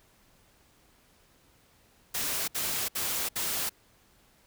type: noise bursts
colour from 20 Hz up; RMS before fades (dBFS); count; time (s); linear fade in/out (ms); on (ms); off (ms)
white; -31; 4; 2.14-3.695; 10; 340; 65
effects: pink hiss -63 dBFS RMS until 4.46 s